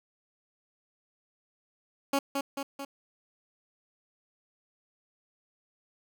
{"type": "tone with echo", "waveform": "15% pulse", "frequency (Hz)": 277.2, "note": "C#4", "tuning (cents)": 0, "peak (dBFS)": -18, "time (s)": [2.13, 2.19], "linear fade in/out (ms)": 5, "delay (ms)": 220, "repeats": 3, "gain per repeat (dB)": -4, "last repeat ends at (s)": 2.85, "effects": []}